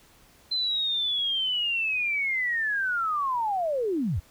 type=linear sweep; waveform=sine; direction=down; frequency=4094 to 61.74 Hz; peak=-24 dBFS; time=0.51-4.2 s; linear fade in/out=10 ms; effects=pink hiss -57 dBFS RMS until 4.3 s